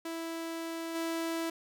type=tone with level steps; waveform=sawtooth; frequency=329.6 Hz; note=E4; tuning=in tune; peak=-32 / -28 dBFS; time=0.05-1.5 s; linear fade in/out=5 ms; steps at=0.94 s; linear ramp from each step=20 ms; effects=none